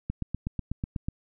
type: click train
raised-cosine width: 5 ms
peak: -17 dBFS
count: 9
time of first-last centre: 0.1-1.085 s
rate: 8.12 Hz
effects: none